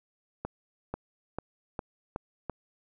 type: accelerating click train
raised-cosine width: 1 ms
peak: -19 dBFS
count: 6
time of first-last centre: 0.45-2.497 s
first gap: 490 ms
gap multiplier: 0.91
effects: none